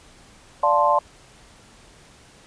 sine chord, D minor seventh, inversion none, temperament equal, 587.3 / 698.5 / 880 / 1046.5 Hz, D5 / F5 / A5 / C6, 0 / 0 / 0 / 0 cents, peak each -21 / -24 / -20 / -19 dBFS, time 0.63-0.99 s, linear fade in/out 5 ms, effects pink hiss -50 dBFS RMS until 2.46 s + resampled to 22050 Hz

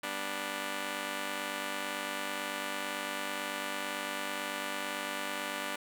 5% pulse chord, G major, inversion none, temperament just, 196 / 245 / 294 Hz, G3 / B3 / D4, 0 / -14 / +2 cents, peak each -32 / -30 / -27 dBFS, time 0.03-5.76 s, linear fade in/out 5 ms, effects none

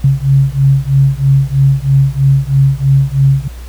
sine beating tone pair, 135.4 / 138.5 Hz, C#3 / C#3, -40 / -1 cents, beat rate 3.1 Hz, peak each -10 dBFS, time 0.04-3.48 s, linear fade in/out 5 ms, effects added 60 Hz sine -25 dBFS peak until 3.68 s + pink hiss -39 dBFS RMS until 3.68 s

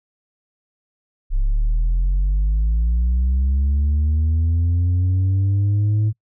sine linear sweep, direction up, 32.34 to 108.4 Hz, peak -12 dBFS, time 1.3-6.13 s, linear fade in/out 50 ms, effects noise-tail reverb RT60 0.1 s tail -26 dB re dry + tanh soft clip ceiling -14 dBFS

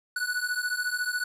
square beating tone pair, 1471 / 1485 Hz, F#6 / F#6, -11 / +6 cents, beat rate 14 Hz, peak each -31 dBFS, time 0.16-1.24 s, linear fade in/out 5 ms, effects resampled to 32000 Hz + 9-bit

